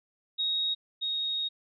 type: tone pair in turn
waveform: sine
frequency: 3768 / 3748 Hz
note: A#7 / A#7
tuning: +18 / +9 cents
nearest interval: unison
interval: 9 cents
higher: first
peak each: -26 / -28 dBFS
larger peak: first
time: 0.38-0.75 / 1.01-1.49 s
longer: second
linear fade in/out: 20 ms
effects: none